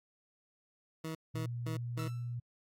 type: tone bursts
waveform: 20% pulse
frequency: 160 Hz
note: D#3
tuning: 49 cents sharp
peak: -33 dBFS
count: 4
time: 1.04-2.08 s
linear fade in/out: 5 ms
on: 110 ms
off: 200 ms
type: tone with pitch glide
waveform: sine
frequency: 119.5 to 120.26 Hz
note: A#2 to B2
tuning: +43 to -46 cents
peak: -36 dBFS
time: 1.34-2.4 s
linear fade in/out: 10 ms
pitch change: +11 cents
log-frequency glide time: 1.68-2.23 s
type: tone with exponential decay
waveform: sawtooth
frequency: 1329 Hz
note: E6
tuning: 14 cents sharp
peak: -38 dBFS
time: 1.99-2.35 s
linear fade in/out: 1 ms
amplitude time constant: 77 ms
effects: AAC 48 kbps